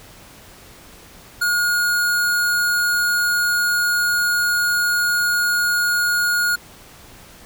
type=tone; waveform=square; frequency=1436 Hz; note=F6; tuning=48 cents sharp; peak=-17 dBFS; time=1.41-6.56 s; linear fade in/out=10 ms; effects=pink hiss -44 dBFS RMS until 7.45 s